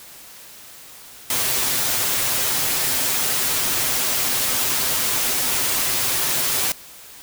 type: noise with comb filter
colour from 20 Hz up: white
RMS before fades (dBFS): -21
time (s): 1.3-6.72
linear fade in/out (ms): 2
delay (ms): 7.8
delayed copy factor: +0.6
effects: white hiss -42 dBFS RMS until 7.22 s